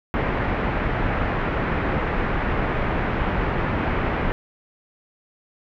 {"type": "low-pass noise", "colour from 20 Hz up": "pink", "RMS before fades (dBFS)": -23, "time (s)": [0.14, 4.32], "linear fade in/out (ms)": 0, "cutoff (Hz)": 2200, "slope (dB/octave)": 24, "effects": []}